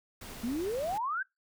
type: noise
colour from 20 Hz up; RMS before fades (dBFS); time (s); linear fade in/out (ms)
pink; -45; 0.21-0.98; 5
type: exponential sweep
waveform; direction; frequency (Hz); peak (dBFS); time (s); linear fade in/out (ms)
sine; up; 220 to 1623; -30; 0.43-1.23; 10
effects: noise-tail reverb RT60 0.2 s tail -25 dB re dry